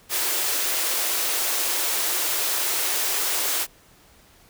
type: high-pass noise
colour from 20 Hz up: white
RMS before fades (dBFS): -24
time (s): 0.09-3.67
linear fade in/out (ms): 50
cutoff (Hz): 300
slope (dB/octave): 96
effects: pink hiss -54 dBFS RMS until 4.49 s